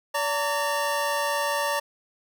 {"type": "tone pair together", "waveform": "25% pulse", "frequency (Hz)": [574.5, 912], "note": ["D5", "A#5"], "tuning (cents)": [-38, -38], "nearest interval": "minor sixth", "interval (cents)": 800, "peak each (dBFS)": -23, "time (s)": [0.14, 1.8], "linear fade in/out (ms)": 10, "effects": []}